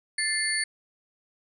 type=tone cluster; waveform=sine; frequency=1760 / 2097 / 4454 / 9540 Hz; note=A6 / C7 / C#8 / D9; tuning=0 / +3 / +7 / +26 cents; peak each=-30 dBFS; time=0.18-0.64 s; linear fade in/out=5 ms; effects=none